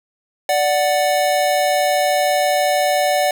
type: tone pair together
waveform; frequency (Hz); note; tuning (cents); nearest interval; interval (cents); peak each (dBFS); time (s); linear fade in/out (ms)
square; 587.3 / 740; D5 / F#5; 0 / 0; major third; 400; -18; 0.49-3.31; 2
effects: none